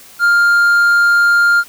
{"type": "tone", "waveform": "triangle", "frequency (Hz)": 1402, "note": "F6", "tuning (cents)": 6, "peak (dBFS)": -6, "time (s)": [0.19, 1.64], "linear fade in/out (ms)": 50, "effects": ["white hiss -40 dBFS RMS until 1.68 s"]}